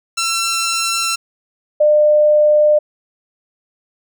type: tone pair in turn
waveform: 10% pulse / sine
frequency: 1349 / 600.9 Hz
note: E6 / D5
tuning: +40 / +40 cents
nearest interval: octave + major second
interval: 1400 cents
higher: first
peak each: -8 dBFS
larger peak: neither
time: 0.17-1.16 / 1.8-2.79 s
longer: neither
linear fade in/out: 10 ms
effects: none